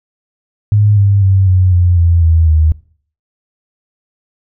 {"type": "tone with pitch steps", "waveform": "sine", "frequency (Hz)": [104.3, 100.11, 96.09, 92.23, 88.52, 84.96, 81.55, 78.27], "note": ["G#2", "G2", "G2", "F#2", "F2", "F2", "E2", "D#2"], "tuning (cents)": [8, 37, -34, -5, 24, -47, -18, 11], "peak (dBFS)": -6, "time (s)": [0.72, 2.72], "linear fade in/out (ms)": 0, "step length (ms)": 250, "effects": ["noise-tail reverb RT60 0.5 s tail -21 dB re dry"]}